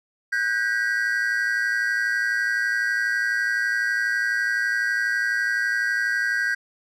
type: tone cluster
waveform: triangle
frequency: 1493 / 1605 / 1932 Hz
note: F#6 / G6 / B6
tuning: +15 / +40 / -39 cents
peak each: -26 / -21 / -26 dBFS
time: 0.32-6.55 s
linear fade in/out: 10 ms
effects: none